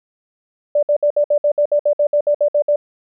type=tone bursts; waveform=sine; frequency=587 Hz; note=D5; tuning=1 cent flat; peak=-11 dBFS; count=15; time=0.75-2.76 s; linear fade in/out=5 ms; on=78 ms; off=60 ms; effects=none